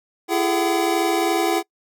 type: tone cluster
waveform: square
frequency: 337.4 / 408.8 / 432 / 688 / 761 Hz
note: E4 / G#4 / A4 / F5 / F#5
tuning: +40 / -27 / -32 / -26 / +48 cents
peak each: -22 / -26 / -31 / -31 / -24 dBFS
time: 0.28-1.63 s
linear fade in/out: 50 ms
effects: noise-tail reverb RT60 0.1 s tail -25 dB re dry